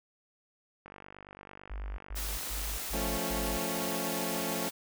click train, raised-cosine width 0.5 ms, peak -32 dBFS, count 97, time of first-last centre 0.86-2.819 s, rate 49 Hz
sine tone bursts, 50.5 Hz, G#1, 48 cents flat, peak -35 dBFS, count 5, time 1.7-3.58 s, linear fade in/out 10 ms, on 280 ms, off 120 ms
white noise, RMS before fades -38 dBFS, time 2.15-4.71 s, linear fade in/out 20 ms
15% pulse chord, F augmented, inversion none, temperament equal, 174.61 / 220 / 277.2 Hz, F3 / A3 / C#4, 0 / 0 / 0 cents, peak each -31 dBFS, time 2.93-4.69 s, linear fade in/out 5 ms
effects none

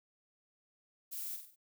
violet noise with echo, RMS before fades -42 dBFS, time 1.11-1.37 s, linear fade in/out 20 ms, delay 48 ms, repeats 4, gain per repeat -6 dB, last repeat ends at 1.562 s, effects none

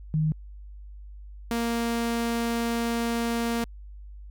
sine / sawtooth tone pair in turn, 155.56 / 233.1 Hz, D#3 / A#3, 0 / 0 cents, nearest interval perfect fifth, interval 700 cents, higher second, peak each -21 dBFS, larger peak neither, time 0.14-0.32 / 1.51-3.64 s, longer second, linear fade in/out 0 ms, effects added 50 Hz sine -40 dBFS peak until 4.3 s

